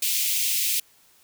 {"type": "high-pass noise", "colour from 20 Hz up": "white", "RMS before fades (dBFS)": -24, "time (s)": [0.02, 0.8], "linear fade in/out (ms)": 5, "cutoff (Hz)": 2200, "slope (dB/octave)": 48, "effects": ["white hiss -58 dBFS RMS until 1.23 s"]}